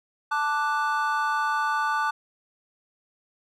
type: chord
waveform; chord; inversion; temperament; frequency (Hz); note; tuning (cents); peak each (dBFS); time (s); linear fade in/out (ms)
triangle; D major; second; equal; 880 / 1174.7 / 1480; A5 / D6 / F#6; 0 / 0 / 0; -25 / -25 / -26; 0.31-2.11; 10
effects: none